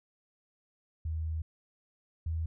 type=tone pair in turn; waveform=sine; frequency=79.7 / 81.09 Hz; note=D#2 / E2; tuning=+42 / -28 cents; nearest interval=unison; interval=30 cents; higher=second; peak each=-31 / -30 dBFS; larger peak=second; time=1.05-1.42 / 2.26-2.46 s; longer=first; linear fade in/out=5 ms; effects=none